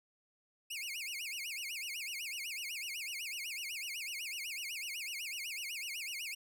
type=tone with vibrato; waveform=sawtooth; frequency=2489 Hz; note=D#7; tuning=in tune; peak=-36 dBFS; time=0.7-6.35 s; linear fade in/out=10 ms; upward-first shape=sine; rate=8 Hz; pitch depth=280 cents each way; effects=none